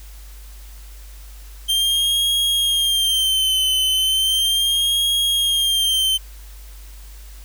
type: tone with vibrato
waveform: 45% pulse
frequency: 3159 Hz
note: G7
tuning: 13 cents sharp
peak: -16 dBFS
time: 1.68-6.18 s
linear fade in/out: 20 ms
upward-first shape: sine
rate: 0.36 Hz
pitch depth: 64 cents each way
effects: added 50 Hz sine -36 dBFS peak until 7.44 s + white hiss -47 dBFS RMS until 7.44 s